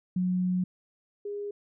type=tone pair in turn; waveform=sine; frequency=182.2 / 409 Hz; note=F#3 / G#4; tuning=-26 / -26 cents; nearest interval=octave + major second; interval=1400 cents; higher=second; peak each=-24 / -32 dBFS; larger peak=first; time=0.16-0.64 / 1.25-1.51 s; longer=first; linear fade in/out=5 ms; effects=none